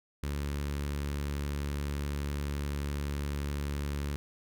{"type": "tone with notch filter", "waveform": "sawtooth", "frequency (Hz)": 71.7, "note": "D2", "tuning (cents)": -41, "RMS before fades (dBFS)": -34, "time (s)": [0.23, 4.16], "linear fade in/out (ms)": 0, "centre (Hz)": 710, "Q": 1.5, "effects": []}